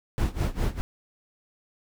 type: noise with tremolo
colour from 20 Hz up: brown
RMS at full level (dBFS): -23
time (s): 0.18-0.81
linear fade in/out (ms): 0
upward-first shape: sine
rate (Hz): 4.9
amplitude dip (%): 90
effects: none